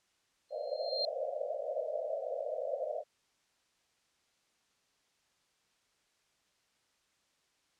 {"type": "tone with exponential growth", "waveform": "sine", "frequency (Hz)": 4186, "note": "C8", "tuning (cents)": 0, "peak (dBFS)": -29, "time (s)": [0.49, 1.05], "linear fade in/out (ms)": 1, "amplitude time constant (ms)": 120}
{"type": "band-pass noise", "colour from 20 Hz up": "white", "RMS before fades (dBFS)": -37, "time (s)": [0.5, 3.04], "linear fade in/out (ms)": 50, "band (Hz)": [500, 670], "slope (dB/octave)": 96}
{"effects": ["white hiss -74 dBFS RMS until 7.79 s", "low-pass 7000 Hz 12 dB/octave"]}